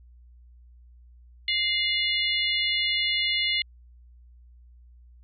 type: harmonic tone with a mistuned harmonic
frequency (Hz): 696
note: F5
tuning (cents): -6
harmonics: 3 / 4 / 5 / 6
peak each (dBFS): -27 / -28 / -29 / -30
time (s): 1.48-3.62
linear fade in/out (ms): 2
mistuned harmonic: 4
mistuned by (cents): +69
effects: added 60 Hz sine -49 dBFS peak until 5.23 s